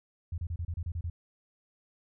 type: tone bursts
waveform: sine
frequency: 84.9 Hz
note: F2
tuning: 48 cents flat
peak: -31 dBFS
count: 9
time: 0.32-1.1 s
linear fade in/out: 5 ms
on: 60 ms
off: 30 ms
effects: none